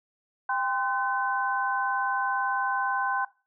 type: tone cluster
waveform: sine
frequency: 794 / 1032 / 1518 Hz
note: G5 / C6 / F#6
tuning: +22 / -24 / +44 cents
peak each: -29 dBFS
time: 0.49-3.25 s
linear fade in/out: 5 ms
effects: noise-tail reverb RT60 0.3 s tail -18 dB re dry